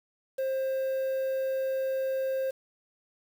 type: tone with quantisation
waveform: triangle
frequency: 530 Hz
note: C5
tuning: 22 cents sharp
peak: -25 dBFS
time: 0.38-2.51 s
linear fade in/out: 10 ms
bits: 8
effects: none